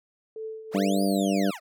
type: tone with tremolo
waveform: sine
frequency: 440 Hz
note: A4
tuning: in tune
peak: -31 dBFS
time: 0.36-1.05 s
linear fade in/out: 2 ms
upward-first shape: triangle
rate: 2.7 Hz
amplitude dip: 70%
type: linear two-way sweep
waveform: 20% pulse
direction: up then down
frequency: 220 to 4978 to 571 Hz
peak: -30 dBFS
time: 0.71-1.6 s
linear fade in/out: 50 ms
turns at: 1.03 s
type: harmonic tone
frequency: 98 Hz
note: G2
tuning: in tune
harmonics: 2 / 3 / 4 / 5 / 6 / 7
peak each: -24 / -27 / -33 / -33 / -31 / -32 dBFS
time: 0.74-1.51 s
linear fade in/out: 10 ms
effects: none